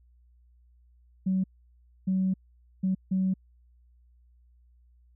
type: tone bursts at uneven times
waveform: sine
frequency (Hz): 188.4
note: F#3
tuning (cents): +32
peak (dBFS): -22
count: 4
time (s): 1.26-1.44 / 2.07-2.34 / 2.83-2.95 / 3.11-3.34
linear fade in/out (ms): 10
effects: tanh soft clip ceiling -18 dBFS + added 60 Hz sine -57 dBFS peak until 5.15 s